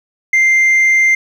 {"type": "tone", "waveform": "sine", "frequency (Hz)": 2093, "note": "C7", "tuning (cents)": 0, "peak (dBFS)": -5, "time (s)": [0.33, 1.15], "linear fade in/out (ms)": 5, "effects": ["tanh soft clip ceiling -7 dBFS", "7-bit"]}